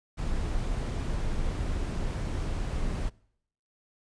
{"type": "noise", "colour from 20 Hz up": "brown", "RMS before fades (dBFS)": -30, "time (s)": [0.17, 3.1], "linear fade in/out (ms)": 20, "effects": ["noise-tail reverb RT60 0.7 s tail -24 dB re dry", "resampled to 22050 Hz"]}